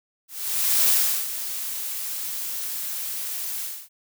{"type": "noise with ADSR envelope", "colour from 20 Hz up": "blue", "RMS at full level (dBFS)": -18, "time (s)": [0.28, 3.89], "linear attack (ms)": 600, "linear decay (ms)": 380, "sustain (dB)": -12, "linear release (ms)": 270, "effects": []}